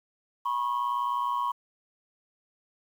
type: tone pair together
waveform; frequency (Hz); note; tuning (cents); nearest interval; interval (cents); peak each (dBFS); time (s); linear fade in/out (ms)
sine; 973 / 1092.2; B5 / C#6; -26 / -26; major second; 200; -27; 0.45-1.52; 10
effects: tanh soft clip ceiling -22 dBFS + 9-bit